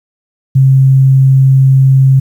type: tone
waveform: sine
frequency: 133.7 Hz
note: C3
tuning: 38 cents sharp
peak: -3 dBFS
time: 0.55-2.2 s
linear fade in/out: 10 ms
effects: 7-bit